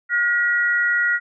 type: tone pair together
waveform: sine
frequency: 1434 / 1915.4 Hz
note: F6 / A#6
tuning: +45 / +46 cents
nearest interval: perfect fourth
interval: 501 cents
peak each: -19 dBFS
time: 0.09-1.2 s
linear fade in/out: 50 ms
effects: none